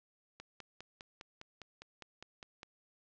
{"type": "click train", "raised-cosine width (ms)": 0.2, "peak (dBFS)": -30, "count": 12, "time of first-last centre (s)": [0.4, 2.631], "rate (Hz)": 4.93, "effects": ["low-pass 6000 Hz 12 dB/octave"]}